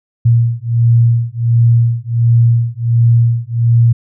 sine beating tone pair, 116.54 / 117.94 Hz, A#2 / A#2, 0 / +21 cents, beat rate 1.4 Hz, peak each -11 dBFS, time 0.25-3.93 s, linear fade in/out 10 ms, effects none

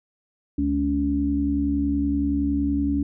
harmonic tone, 70.7 Hz, C#2, 35 cents sharp, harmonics 1 / 3 / 4, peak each -27 / -30 / -21 dBFS, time 0.58-3.03 s, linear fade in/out 5 ms, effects none

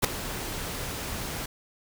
pink noise with ADSR envelope, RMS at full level -18 dBFS, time 0.02-1.46 s, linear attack 26 ms, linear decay 3 ms, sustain -16 dB, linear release 5 ms, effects none

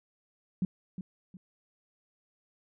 sine tone with echo, 185 Hz, F#3, in tune, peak -25 dBFS, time 0.62-0.65 s, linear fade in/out 2 ms, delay 360 ms, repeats 2, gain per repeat -10 dB, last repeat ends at 1.37 s, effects none

